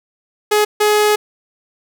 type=tone bursts at uneven times; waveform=sawtooth; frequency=420.9 Hz; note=G#4; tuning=23 cents sharp; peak=-7 dBFS; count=2; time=0.51-0.65 / 0.8-1.16 s; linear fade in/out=10 ms; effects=none

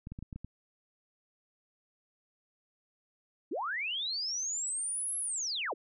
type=clicks; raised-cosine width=5 ms; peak=-29 dBFS; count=7; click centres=0.071 / 0.12 / 0.189 / 0.226 / 0.328 / 0.36 / 0.446 s
type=linear two-way sweep; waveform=sine; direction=up then down; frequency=238.8 to 11175 to 238.8 Hz; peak=-32 dBFS; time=3.51-5.74 s; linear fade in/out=10 ms; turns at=5.18 s
effects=none

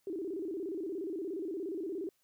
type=tone with vibrato; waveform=sine; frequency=355.1 Hz; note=F4; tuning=29 cents sharp; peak=-35 dBFS; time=0.07-2.09 s; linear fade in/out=2 ms; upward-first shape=square; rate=17 Hz; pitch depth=170 cents each way; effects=white hiss -75 dBFS RMS until 2.23 s

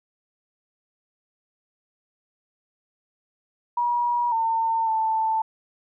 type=tone with pitch steps; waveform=sine; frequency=960 / 904 / 885 Hz; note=B5 / A5 / A5; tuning=-49 / +47 / +10 cents; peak=-20 dBFS; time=3.77-5.42 s; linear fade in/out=5 ms; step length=550 ms; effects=none

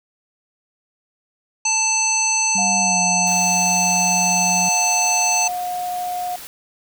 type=harmonic tone; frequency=880 Hz; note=A5; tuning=in tune; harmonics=1 / 3 / 5 / 7 / 9; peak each=-24 / -23 / -28 / -18 / -28 dBFS; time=1.65-5.48 s; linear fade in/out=5 ms
type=tone with pitch glide; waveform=sine; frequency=194.3 to 180.24 Hz; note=G3 to F#3; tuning=-15 to -45 cents; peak=-25 dBFS; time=2.55-4.69 s; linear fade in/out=5 ms; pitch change=-130 cents; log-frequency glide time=2.8-3 s
type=tone; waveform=sine; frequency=719 Hz; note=F#5; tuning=50 cents flat; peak=-22 dBFS; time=2.58-6.36 s; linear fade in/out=5 ms
type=noise; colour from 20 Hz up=white; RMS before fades=-36 dBFS; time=3.27-6.47 s; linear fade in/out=0 ms
effects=none

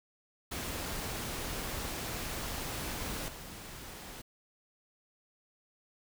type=noise with level steps; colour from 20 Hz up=pink; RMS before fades=-38 / -46 dBFS; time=0.51-4.22 s; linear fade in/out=10 ms; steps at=3.28 s; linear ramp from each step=5 ms; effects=none

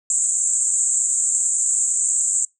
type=band-pass noise; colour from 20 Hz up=white; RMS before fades=-20 dBFS; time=0.1-2.45 s; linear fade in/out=2 ms; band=7100 to 8100 Hz; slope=96 dB/octave; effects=noise-tail reverb RT60 0.2 s tail -25 dB re dry

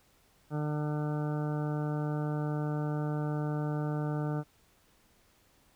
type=harmonic tone; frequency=149.8 Hz; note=D3; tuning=35 cents sharp; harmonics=1 / 2 / 3 / 4 / 5 / 6 / 8 / 9 / 10; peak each=-31 / -37 / -41 / -43 / -45 / -47 / -49 / -50 / -51 dBFS; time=0.5-4.44 s; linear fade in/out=50 ms; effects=pink hiss -66 dBFS RMS until 5.75 s

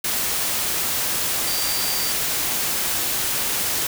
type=tone in noise; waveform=sine; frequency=4693 Hz; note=D8; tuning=2 cents flat; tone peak=-28 dBFS; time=1.47-2.12 s; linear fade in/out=5 ms; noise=white; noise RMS=-23 dBFS; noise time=0.04-3.87 s; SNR=-8 dB; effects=none

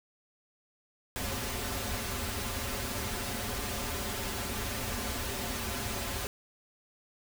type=noise with comb filter; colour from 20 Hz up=pink; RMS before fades=-35 dBFS; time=1.16-6.27 s; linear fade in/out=0 ms; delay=6.3 ms; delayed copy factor=-0.95; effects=none

